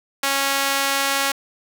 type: tone with high-pass filter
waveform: sawtooth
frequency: 275.5 Hz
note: C#4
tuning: 11 cents flat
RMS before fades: -21 dBFS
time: 0.23-1.32 s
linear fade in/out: 5 ms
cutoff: 1000 Hz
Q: 0.58
effects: 7-bit